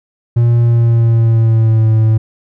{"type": "tone with pitch glide", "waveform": "triangle", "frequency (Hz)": [118.3, 110.38], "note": ["A#2", "A2"], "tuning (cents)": [26, 6], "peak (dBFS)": -5, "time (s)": [0.36, 2.18], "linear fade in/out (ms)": 10, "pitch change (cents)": -120, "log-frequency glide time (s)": [0.6, 1.89], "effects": []}